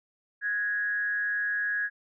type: tone with frequency modulation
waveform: sine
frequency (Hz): 1661.2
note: G#6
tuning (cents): 0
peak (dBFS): -26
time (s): 0.41-1.9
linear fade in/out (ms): 50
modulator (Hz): 195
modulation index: 0.39
effects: none